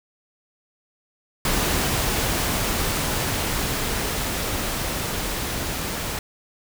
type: noise with level ramp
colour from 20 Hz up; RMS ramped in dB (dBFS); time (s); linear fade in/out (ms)
pink; -22 to -28; 1.45-6.19; 2
effects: none